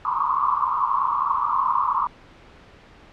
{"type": "band-pass noise", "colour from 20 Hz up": "pink", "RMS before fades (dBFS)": -22, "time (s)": [0.05, 2.07], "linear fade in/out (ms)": 0, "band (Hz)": [960, 1200], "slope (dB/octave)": 96, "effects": ["pink hiss -48 dBFS RMS until 3.12 s", "low-pass 3000 Hz 12 dB/octave"]}